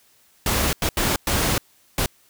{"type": "noise bursts at uneven times", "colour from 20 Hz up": "pink", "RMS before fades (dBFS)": -21, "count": 5, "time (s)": [[0.46, 0.73], [0.82, 0.89], [0.97, 1.16], [1.27, 1.58], [1.98, 2.06]], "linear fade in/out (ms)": 2, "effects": ["white hiss -58 dBFS RMS until 2.29 s"]}